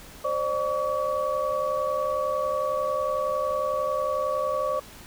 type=tone cluster; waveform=sine; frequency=526 / 597 / 1135 Hz; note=C5 / D5 / C#6; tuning=+9 / +28 / +41 cents; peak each=-28 dBFS; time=0.24-4.8 s; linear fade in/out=10 ms; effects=pink hiss -46 dBFS RMS until 5.06 s